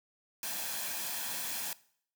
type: noise with comb filter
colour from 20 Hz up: white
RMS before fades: -37 dBFS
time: 0.43-1.73 s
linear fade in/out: 2 ms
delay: 1.2 ms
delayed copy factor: +0.5
effects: noise-tail reverb RT60 0.6 s tail -20 dB re dry + high-pass 200 Hz 12 dB/octave